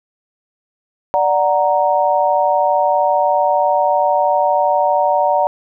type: chord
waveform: sine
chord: D augmented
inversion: none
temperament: equal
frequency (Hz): 587.3 / 740 / 932.3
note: D5 / F#5 / A#5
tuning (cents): 0 / 0 / 0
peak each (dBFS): -16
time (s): 1.14-5.47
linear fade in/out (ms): 0
effects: none